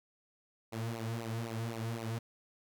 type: tone with flanger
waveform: sawtooth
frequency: 114.2 Hz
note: A#2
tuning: 35 cents flat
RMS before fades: -38 dBFS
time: 0.72-2.19 s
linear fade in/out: 10 ms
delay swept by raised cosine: 0.58 to 3.78 ms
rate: 3.9 Hz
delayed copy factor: -0.85
effects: none